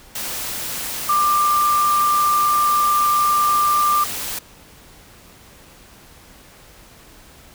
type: tone in noise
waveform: sine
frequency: 1188 Hz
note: D6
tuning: 20 cents sharp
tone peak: -14 dBFS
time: 1.09-4.04 s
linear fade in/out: 5 ms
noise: white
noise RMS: -27 dBFS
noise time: 0.15-4.39 s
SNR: +10 dB
effects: pink hiss -46 dBFS RMS until 7.54 s